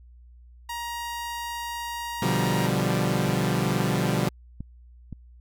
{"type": "tone", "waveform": "sawtooth", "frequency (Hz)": 944, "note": "A#5", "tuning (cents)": 22, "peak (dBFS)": -27, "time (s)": [0.69, 2.67], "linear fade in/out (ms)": 5}
{"type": "chord", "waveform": "sawtooth", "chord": "G dominant seventh", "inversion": "first", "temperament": "equal", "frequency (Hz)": [123.47, 146.83, 174.61, 196], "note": ["B2", "D3", "F3", "G3"], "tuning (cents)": [0, 0, 0, 0], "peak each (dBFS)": -24, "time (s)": [2.22, 4.29], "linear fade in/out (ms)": 5}
{"type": "clicks", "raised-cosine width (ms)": 5, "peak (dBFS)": [-29, -22, -23], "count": 3, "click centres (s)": [3.291, 4.606, 5.127]}
{"effects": ["added 60 Hz sine -47 dBFS peak until 5.4 s"]}